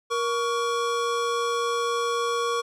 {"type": "tone pair together", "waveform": "square", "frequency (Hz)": [471.6, 1124.1], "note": ["A#4", "C#6"], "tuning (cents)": [20, 24], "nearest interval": "octave + minor third", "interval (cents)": 1504, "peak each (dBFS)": -27, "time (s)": [0.1, 2.62], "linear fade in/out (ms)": 20, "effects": ["low-pass 8000 Hz 12 dB/octave"]}